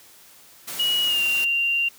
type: high-pass noise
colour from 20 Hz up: white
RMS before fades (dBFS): -33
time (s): 0.67-1.45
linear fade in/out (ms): 10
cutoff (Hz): 110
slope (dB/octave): 24
type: tone with pitch glide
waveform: sine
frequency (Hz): 2905 to 2774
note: F#7 to F7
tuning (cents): -32 to -12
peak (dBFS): -19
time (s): 0.79-1.89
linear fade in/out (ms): 10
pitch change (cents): -80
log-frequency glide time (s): 1.05-1.22
effects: white hiss -50 dBFS RMS until 1.98 s + high-pass 60 Hz 12 dB/octave